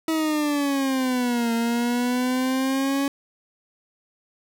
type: exponential two-way sweep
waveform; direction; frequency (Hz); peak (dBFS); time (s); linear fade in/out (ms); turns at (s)
40% pulse; down then up; 323.3 to 229.9 to 279.6; -20; 0.08-3.08; 2; 1.53
effects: none